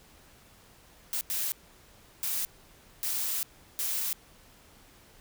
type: noise bursts at uneven times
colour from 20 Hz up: blue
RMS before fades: -31 dBFS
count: 5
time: 1.13-1.21 / 1.3-1.52 / 2.23-2.45 / 3.03-3.43 / 3.79-4.13 s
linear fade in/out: 0 ms
effects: pink hiss -57 dBFS RMS until 5.2 s